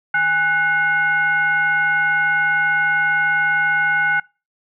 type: tone with frequency modulation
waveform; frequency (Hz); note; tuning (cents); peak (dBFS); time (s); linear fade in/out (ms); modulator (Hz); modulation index
sine; 1485; F#6; +6; -14; 0.14-4.2; 5; 663; 0.67
effects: noise-tail reverb RT60 0.3 s tail -25 dB re dry